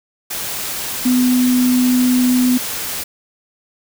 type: tone in noise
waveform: sine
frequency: 250.4 Hz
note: B3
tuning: 24 cents sharp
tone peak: -11 dBFS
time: 1.05-2.58 s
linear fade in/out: 10 ms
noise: white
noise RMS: -24 dBFS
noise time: 0.3-3.04 s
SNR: +10 dB
effects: none